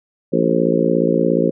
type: harmonic tone with a mistuned harmonic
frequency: 57.1 Hz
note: A#1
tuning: 35 cents flat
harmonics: 3 / 4 / 5 / 6 / 7 / 8 / 9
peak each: -21 / -21 / -21 / -21 / -21 / -21 / -21 dBFS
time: 0.32-1.51 s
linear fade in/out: 20 ms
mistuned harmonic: 9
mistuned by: +57 cents
effects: none